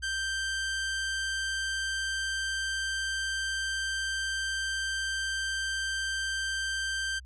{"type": "tone", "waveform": "sawtooth", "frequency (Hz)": 1568, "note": "G6", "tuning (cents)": 0, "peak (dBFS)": -26, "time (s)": [0.02, 7.2], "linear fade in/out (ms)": 20, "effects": ["added 63 Hz sine -45 dBFS peak until 7.25 s", "resampled to 22050 Hz"]}